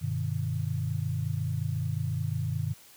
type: chord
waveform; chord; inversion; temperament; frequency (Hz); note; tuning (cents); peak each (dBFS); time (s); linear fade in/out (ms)
sine; G augmented; none; equal with one note detuned; 98 / 123.47 / 152.01; G2 / B2 / D#3; 0 / 0 / -40; -32; 0.01-2.74; 20
effects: white hiss -54 dBFS RMS until 2.96 s